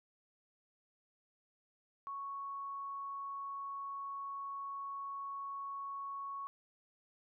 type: tone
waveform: sine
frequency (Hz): 1108.7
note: C#6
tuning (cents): 0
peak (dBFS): -40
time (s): 2.07-6.47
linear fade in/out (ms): 0
effects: none